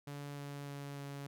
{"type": "tone with pitch steps", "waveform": "sawtooth", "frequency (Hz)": [143.3, 142.47, 141.65, 140.84], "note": ["D3", "C#3", "C#3", "C#3"], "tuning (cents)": [-42, 48, 38, 28], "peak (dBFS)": -39, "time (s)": [0.07, 1.27], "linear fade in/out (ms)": 5, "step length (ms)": 300, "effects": []}